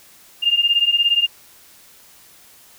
sine beating tone pair, 2800 / 2817 Hz, F7 / F7, +4 / +14 cents, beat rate 17 Hz, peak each -18 / -16 dBFS, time 0.42-1.27 s, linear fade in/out 20 ms, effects white hiss -48 dBFS RMS until 2.78 s

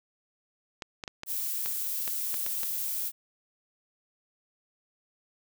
clicks, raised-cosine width 0.2 ms, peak -19 dBFS, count 9, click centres 0.822 / 1.038 / 1.078 / 1.234 / 1.66 / 2.078 / 2.342 / 2.464 / 2.633 s
violet noise, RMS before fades -32 dBFS, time 1.26-3.12 s, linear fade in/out 50 ms
effects none

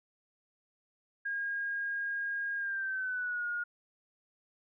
sine tone with pitch glide, 1626 to 1432 Hz, G#6 to F6, -37 to +43 cents, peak -32 dBFS, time 1.25-3.64 s, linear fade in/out 10 ms, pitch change -220 cents, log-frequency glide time 2.57-3.47 s, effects none

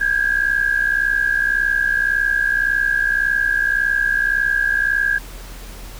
sine tone pair together, 1599.4 / 1661.2 Hz, G6 / G#6, +34 / 0 cents, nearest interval minor second, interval 66 cents, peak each -18 dBFS, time 0-5.19 s, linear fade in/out 20 ms, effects added 42 Hz sine -33 dBFS peak until 5.99 s + pink hiss -39 dBFS RMS until 5.99 s

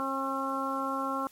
harmonic tone, 269.6 Hz, C#4, 48 cents flat, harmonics 1 / 2 / 3 / 4 / 5, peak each -35 / -37 / -38 / -33 / -35 dBFS, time 0-1.27 s, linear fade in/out 0 ms, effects white hiss -57 dBFS RMS until 1.31 s + MP3 64 kbps

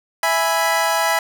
25% pulse chord, E major, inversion none, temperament equal, 659.3 / 830.6 / 987.8 Hz, E5 / G#5 / B5, 0 / 0 / 0 cents, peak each -17 dBFS, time 0.23-1.19 s, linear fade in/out 2 ms, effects none

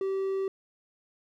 triangle tone with hard clipping, 386.4 Hz, G4, 25 cents flat, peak -28 dBFS, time 0.01-0.48 s, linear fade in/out 2 ms, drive 6 dB, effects none

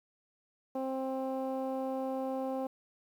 15% pulse tone with low-pass filter, 263.9 Hz, C4, 15 cents sharp, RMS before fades -35 dBFS, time 0.75-2.67 s, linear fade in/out 5 ms, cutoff 680 Hz, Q 1.3, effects 10-bit

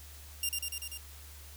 10% pulse tone with echo, 2794 Hz, F7, in tune, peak -21 dBFS, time 0.43-0.49 s, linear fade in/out 2 ms, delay 97 ms, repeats 5, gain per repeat -2 dB, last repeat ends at 0.975 s, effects added 73 Hz sine -49 dBFS peak until 1.56 s + white hiss -53 dBFS RMS until 1.56 s

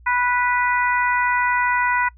harmonic tone, 491.9 Hz, B4, 7 cents flat, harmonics 2 / 3 / 4 / 5, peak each -20 / -22 / -23 / -29 dBFS, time 0.06-2.09 s, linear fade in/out 10 ms, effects noise-tail reverb RT60 0.1 s tail -24 dB re dry + added 60 Hz sine -44 dBFS peak until 2.17 s

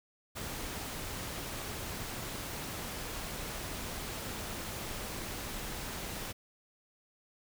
pink noise, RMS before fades -40 dBFS, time 0.35-6.33 s, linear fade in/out 20 ms, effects none

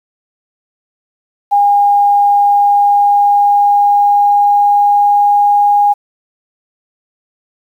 sine tone with pitch glide, 813 to 819.1 Hz, G#5 to G#5, -37 to -24 cents, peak -6 dBFS, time 1.51-5.94 s, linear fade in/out 20 ms, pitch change +13 cents, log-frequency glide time 2.37-5.71 s, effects 7-bit

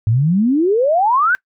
sine exponential sweep, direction up, 103.6 to 1568 Hz, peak -11 dBFS, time 0.07-1.35 s, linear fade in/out 0 ms, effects noise-tail reverb RT60 0.1 s tail -23 dB re dry

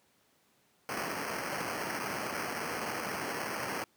white noise with sample-and-hold, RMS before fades -36 dBFS, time 0.89-3.84 s, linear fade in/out 0 ms, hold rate 3675 Hz, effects pink hiss -69 dBFS RMS until 3.96 s + high-pass 150 Hz 12 dB/octave

